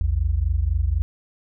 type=tone pair together; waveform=sine; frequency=58.25 / 82.2 Hz; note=A#1 / E2; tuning=-1 / -4 cents; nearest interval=tritone; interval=597 cents; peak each=-21 dBFS; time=0.01-1.02 s; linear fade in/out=0 ms; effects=none